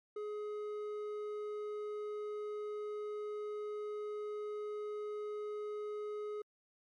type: tone with hard clipping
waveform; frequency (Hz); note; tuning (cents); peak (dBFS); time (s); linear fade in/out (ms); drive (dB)
sine; 420; G#4; +19; -40; 0.16-6.42; 5; 6
effects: MP3 48 kbps